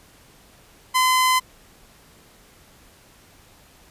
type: tone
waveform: sawtooth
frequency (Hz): 1023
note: C6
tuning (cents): -39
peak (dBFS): -12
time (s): 0.94-1.4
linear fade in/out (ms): 20
effects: pink hiss -52 dBFS RMS until 3.9 s + resampled to 32000 Hz